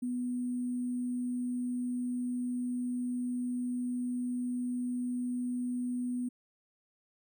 sine tone with sample-and-hold, 246.9 Hz, B3, in tune, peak -31 dBFS, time 0.02-6.29 s, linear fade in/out 10 ms, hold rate 8820 Hz, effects none

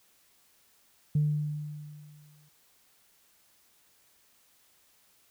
sine tone with exponential decay, 149.5 Hz, D3, 31 cents sharp, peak -20 dBFS, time 1.15-2.49 s, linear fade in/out 5 ms, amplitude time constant 290 ms, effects tanh soft clip ceiling -18 dBFS + white hiss -65 dBFS RMS until 5.3 s

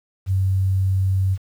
sine tone, 95.2 Hz, F#2, 50 cents sharp, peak -16 dBFS, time 0.26-1.38 s, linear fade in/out 50 ms, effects 8-bit

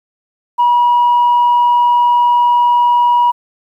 sine tone, 965 Hz, B5, 40 cents flat, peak -6 dBFS, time 0.58-3.32 s, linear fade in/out 20 ms, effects tanh soft clip ceiling -5 dBFS + 8-bit

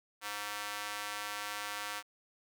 square tone with high-pass filter, 103.83 Hz, G#2, in tune, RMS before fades -40 dBFS, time 0.21-2.03 s, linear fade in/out 50 ms, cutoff 1200 Hz, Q 1, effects none

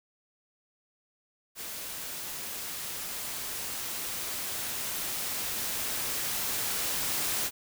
white noise with level ramp, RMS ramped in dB -39 to -30 dBFS, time 1.55-7.51 s, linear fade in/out 50 ms, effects none

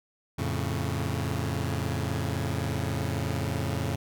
sawtooth chord, F augmented, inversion none, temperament equal with one note detuned, 87.31 / 110.89 / 138.59 Hz, F2 / A2 / C#3, 0 / +14 / 0 cents, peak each -28 dBFS, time 0.38-3.96 s, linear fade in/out 10 ms, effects none

